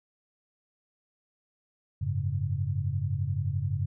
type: chord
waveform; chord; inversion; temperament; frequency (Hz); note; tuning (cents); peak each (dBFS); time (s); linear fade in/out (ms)
sine; F# suspended second; none; just; 92.5 / 104.06 / 138.75; F#2 / G#2 / C#3; 0 / +4 / +2; -31; 2.01-3.86; 10
effects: none

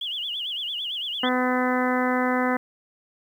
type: tone with vibrato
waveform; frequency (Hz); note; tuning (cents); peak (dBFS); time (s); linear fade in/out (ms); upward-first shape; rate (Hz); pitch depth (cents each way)
sine; 3136; G7; 0; -27; 0.01-1.29; 5; sine; 8.9; 180
type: harmonic tone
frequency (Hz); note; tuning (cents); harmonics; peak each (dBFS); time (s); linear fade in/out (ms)
252.2; B3; +36; 1 / 2 / 3 / 4 / 5 / 6 / 7 / 8; -24 / -27 / -29 / -30 / -31 / -32 / -32 / -33; 1.23-2.57; 5
effects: 9-bit

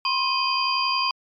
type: tone cluster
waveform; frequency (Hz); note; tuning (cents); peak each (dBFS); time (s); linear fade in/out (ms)
sine; 996 / 1067 / 2509 / 3113 / 4805; B5 / C6 / D#7 / G7 / D8; +14 / +34 / +14 / -13 / +39; -30 / -24 / -28 / -31 / -25; 0.05-1.11; 2
effects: MP3 96 kbps

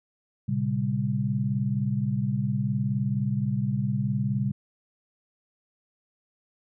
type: tone cluster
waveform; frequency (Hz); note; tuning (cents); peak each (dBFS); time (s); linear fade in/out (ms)
sine; 116.2 / 135.5 / 199.8; A#2 / C#3 / G3; -5 / -39 / +33; -29 / -27 / -28; 0.48-4.52; 10
effects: none

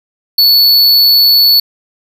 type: tone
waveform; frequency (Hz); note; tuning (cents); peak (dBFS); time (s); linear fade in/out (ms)
square; 4435; C#8; 0; -5; 0.38-1.6; 5
effects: none

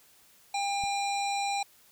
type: harmonic tone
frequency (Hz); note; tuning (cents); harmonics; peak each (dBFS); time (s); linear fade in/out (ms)
801; G5; +37; 1 / 3 / 5 / 7 / 9 / 10; -29 / -36 / -37 / -45 / -44 / -44; 0.54-1.63; 5
type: click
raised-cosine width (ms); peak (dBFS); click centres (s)
5; -32; 0.838
effects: white hiss -60 dBFS RMS until 1.91 s

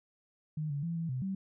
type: tone with pitch steps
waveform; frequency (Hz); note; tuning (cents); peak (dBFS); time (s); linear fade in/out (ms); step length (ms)
sine; 153.9 / 142.7 / 168.1 / 165.4 / 128.6 / 192.3; D#3 / D3 / E3 / E3 / C3 / G3; -19 / -49 / +34 / +6 / -30 / -33; -32; 0.57-1.35; 5; 130
effects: none

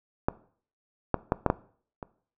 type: clicks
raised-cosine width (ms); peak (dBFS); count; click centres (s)
1; -9 / -8 / -8 / -7 / -7 / -22; 6; 0.285 / 1.143 / 1.321 / 1.463 / 1.501 / 2.028
effects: noise-tail reverb RT60 0.5 s tail -19 dB re dry

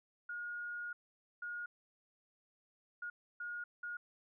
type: tone bursts at uneven times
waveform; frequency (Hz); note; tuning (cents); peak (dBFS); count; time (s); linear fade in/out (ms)
sine; 1434; F6; +45; -40; 5; 0.29-0.93 / 1.42-1.66 / 3.02-3.1 / 3.4-3.64 / 3.83-3.97; 5
effects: none

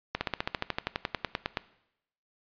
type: slowing click train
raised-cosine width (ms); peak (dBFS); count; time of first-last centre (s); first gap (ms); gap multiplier
0.3; -12; 18; 0.15-1.572; 60; 1.04
effects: noise-tail reverb RT60 0.8 s tail -18 dB re dry + resampled to 11025 Hz

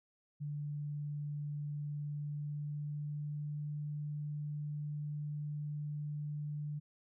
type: tone with pitch glide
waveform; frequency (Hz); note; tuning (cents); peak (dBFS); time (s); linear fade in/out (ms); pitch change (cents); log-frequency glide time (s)
sine; 146.83 to 148.28; D3 to D3; 0 to +17; -37; 0.4-6.8; 20; +17; 2.09-3.65
effects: none

